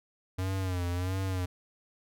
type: tone with vibrato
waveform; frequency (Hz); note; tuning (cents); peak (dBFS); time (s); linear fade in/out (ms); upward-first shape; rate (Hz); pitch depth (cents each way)
square; 91.6; F#2; -17; -30; 0.38-1.46; 10; sine; 1.5; 80
effects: none